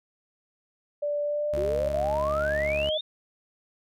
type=tone with pitch glide; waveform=sine; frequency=585 to 619.4 Hz; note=D5 to D#5; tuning=-7 to -8 cents; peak=-25 dBFS; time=1.02-2.98 s; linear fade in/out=10 ms; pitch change=+99 cents; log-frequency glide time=1.22-2.18 s
type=tone with vibrato; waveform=sawtooth; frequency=71.1 Hz; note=C#2; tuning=45 cents sharp; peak=-29 dBFS; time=1.53-2.9 s; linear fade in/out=5 ms; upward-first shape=sine; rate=8.2 Hz; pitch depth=17 cents each way
type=exponential sweep; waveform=sine; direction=up; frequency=347.4 to 3729 Hz; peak=-29 dBFS; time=1.57-3.01 s; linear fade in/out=5 ms
effects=none